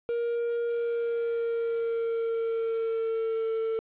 triangle tone with pitch glide, 470.6 to 447.8 Hz, A#4 to A4, +16 to +30 cents, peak -24 dBFS, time 0.09-3.79 s, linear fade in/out 0 ms, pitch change -86 cents, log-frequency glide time 0.67-3.49 s, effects resampled to 8000 Hz + 9-bit

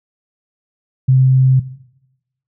sine tone, 130.81 Hz, C3, in tune, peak -7 dBFS, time 1.08-1.6 s, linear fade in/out 10 ms, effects noise-tail reverb RT60 0.9 s tail -17 dB re dry

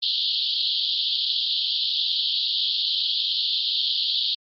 pink band-pass noise, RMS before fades -24 dBFS, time 0.02-4.35 s, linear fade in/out 10 ms, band 3100 to 4600 Hz, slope 96 dB/octave, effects MP3 32 kbps

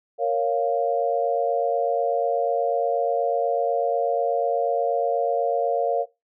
sine chord, Bb minor, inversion none, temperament equal, 466.2 / 554.4 / 698.5 Hz, Bb4 / Db5 / F5, 0 / 0 / 0 cents, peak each -24 dBFS, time 0.18-6.06 s, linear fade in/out 50 ms, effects noise-tail reverb RT60 0.2 s tail -18 dB re dry

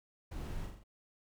brown noise with echo, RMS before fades -42 dBFS, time 0.31-0.67 s, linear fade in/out 10 ms, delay 42 ms, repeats 4, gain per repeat -4 dB, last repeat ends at 0.838 s, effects none

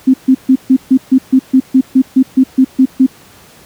sine tone bursts, 261.6 Hz, C4, in tune, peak -3 dBFS, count 15, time 0.07-3.065 s, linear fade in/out 10 ms, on 69 ms, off 140 ms, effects pink hiss -41 dBFS RMS until 3.65 s + high-pass 80 Hz 12 dB/octave

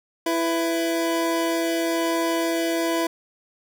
25% pulse tone pair together, 332.3 / 497.9 Hz, E4 / B4, +14 / +14 cents, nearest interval perfect fifth, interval 700 cents, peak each -18 / -26 dBFS, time 0.26-3.07 s, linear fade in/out 5 ms, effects none

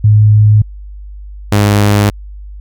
sine / sawtooth tone pair in turn, 106.2 / 102.88 Hz, G#2 / G#2, +39 / -16 cents, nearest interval minor second, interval 55 cents, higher first, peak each -3 dBFS, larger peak neither, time 0.04-0.62 / 1.52-2.1 s, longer neither, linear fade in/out 5 ms, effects added 50 Hz sine -26 dBFS peak until 2.6 s

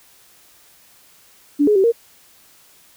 sine tone with pitch steps, 289.6 / 419.3 / 384 / 464.8 Hz, D4 / G#4 / G4 / A#4, -24 / +17 / -36 / -5 cents, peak -11 dBFS, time 1.59-1.922 s, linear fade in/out 20 ms, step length 83 ms, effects white hiss -51 dBFS RMS until 2.96 s

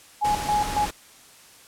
sine tone with tremolo, 836 Hz, G#5, 11 cents sharp, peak -19 dBFS, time 0.21-0.86 s, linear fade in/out 20 ms, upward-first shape square, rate 3.6 Hz, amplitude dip 75%
pink noise, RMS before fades -31 dBFS, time 0.24-0.91 s, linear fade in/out 10 ms
effects white hiss -50 dBFS RMS until 1.67 s + low-pass 11000 Hz 12 dB/octave

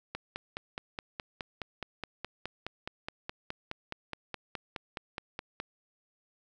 click train, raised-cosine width 0.3 ms, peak -20 dBFS, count 27, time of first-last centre 0.15-5.601 s, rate 4.77 Hz, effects none

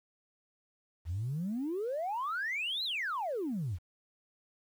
sine exponential two-way sweep, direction up then down, 76.6 to 4186 to 76.6 Hz, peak -31 dBFS, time 1.05-3.79 s, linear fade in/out 50 ms, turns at 2.84 s, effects tanh soft clip ceiling -28 dBFS + 10-bit

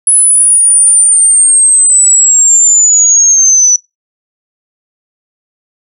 sine linear sweep, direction down, 10200 to 5920 Hz, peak -3 dBFS, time 0.07-3.76 s, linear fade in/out 2 ms, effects noise-tail reverb RT60 0.2 s tail -22 dB re dry

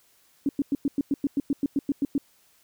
sine tone bursts, 280.5 Hz, C#4, 21 cents sharp, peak -20 dBFS, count 14, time 0.46-2.18 s, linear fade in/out 2 ms, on 30 ms, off 100 ms, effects white hiss -62 dBFS RMS until 2.63 s

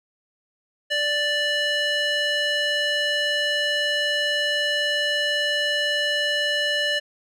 square tone with band-pass filter, 587.3 Hz, D5, in tune, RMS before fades -23 dBFS, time 0.9-7 s, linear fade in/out 20 ms, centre 2600 Hz, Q 1.8, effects none

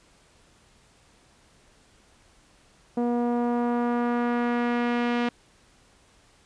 sawtooth tone with low-pass filter sweep, 240 Hz, B3, 49 cents flat, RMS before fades -25 dBFS, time 2.97-5.29 s, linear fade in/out 5 ms, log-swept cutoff 660 to 2900 Hz, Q 1.2, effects pink hiss -59 dBFS RMS until 6.45 s + resampled to 22050 Hz

